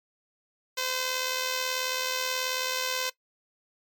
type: tone with amplitude modulation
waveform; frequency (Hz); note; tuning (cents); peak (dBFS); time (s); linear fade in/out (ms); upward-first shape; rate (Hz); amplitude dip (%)
5% pulse; 513; C5; -34; -14; 0.77-3.1; 10; sine; 78.5; 45
effects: noise-tail reverb RT60 0.1 s tail -19 dB re dry + MP3 96 kbps